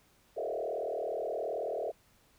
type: tone with frequency modulation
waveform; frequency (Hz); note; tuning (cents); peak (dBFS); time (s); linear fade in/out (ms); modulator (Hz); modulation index
sine; 548; C#5; -20; -32; 0.36-1.92; 20; 38.8; 3.7
effects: pink hiss -66 dBFS RMS until 2.38 s

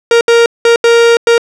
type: tone bursts at uneven times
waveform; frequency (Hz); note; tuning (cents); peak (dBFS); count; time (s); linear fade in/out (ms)
45% pulse; 466.8; A#4; +2; -4; 5; 0.11-0.21 / 0.28-0.46 / 0.65-0.76 / 0.84-1.17 / 1.27-1.38; 2
effects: low-pass 6000 Hz 12 dB/octave

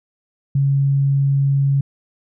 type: tone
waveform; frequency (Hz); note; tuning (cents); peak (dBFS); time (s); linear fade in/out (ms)
sine; 138.59; C#3; 0; -13; 0.55-1.81; 5
effects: none

